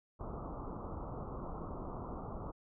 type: low-pass noise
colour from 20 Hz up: pink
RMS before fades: -43 dBFS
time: 0.19-2.52 s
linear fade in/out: 20 ms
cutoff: 1300 Hz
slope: 96 dB/octave
effects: none